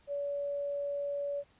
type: tone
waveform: sine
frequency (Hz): 570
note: C#5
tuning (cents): +48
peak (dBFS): -32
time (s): 0.07-1.44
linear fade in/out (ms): 50
effects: pink hiss -66 dBFS RMS until 1.59 s + resampled to 8000 Hz